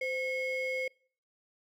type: ring-modulated tone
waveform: triangle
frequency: 1346 Hz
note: E6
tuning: 36 cents sharp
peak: -26 dBFS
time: 0.01-0.88 s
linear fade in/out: 5 ms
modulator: 830 Hz
effects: noise-tail reverb RT60 0.5 s tail -25 dB re dry